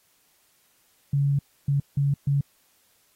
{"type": "tone bursts at uneven times", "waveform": "sine", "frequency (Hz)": 140.8, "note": "C#3", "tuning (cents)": 27, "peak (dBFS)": -19, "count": 4, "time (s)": [[1.13, 1.39], [1.68, 1.8], [1.97, 2.14], [2.27, 2.41]], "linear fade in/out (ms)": 5, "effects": ["white hiss -64 dBFS RMS until 3.15 s", "AAC 48 kbps"]}